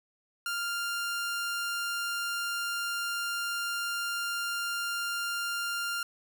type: tone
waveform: sawtooth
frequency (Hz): 1396.9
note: F6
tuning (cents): 0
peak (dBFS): -27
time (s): 0.46-6.03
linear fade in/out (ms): 2
effects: none